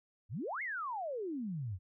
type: exponential two-way sweep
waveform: sine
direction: up then down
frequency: 84.3 to 2207 to 84.3 Hz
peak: -36 dBFS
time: 0.29-1.79 s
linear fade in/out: 50 ms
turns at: 0.62 s
effects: none